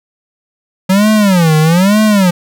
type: tone with vibrato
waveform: square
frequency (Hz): 183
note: F#3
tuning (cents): -19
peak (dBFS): -7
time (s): 0.89-2.31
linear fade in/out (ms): 10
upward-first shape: sine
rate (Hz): 1.1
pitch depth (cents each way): 290
effects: none